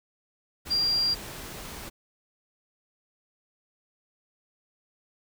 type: tone in noise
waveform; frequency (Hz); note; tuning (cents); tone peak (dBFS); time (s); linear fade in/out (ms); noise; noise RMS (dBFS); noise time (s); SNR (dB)
sine; 4765; D8; +24; -22; 0.7-1.15; 20; pink; -40; 0.65-1.9; +15
effects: none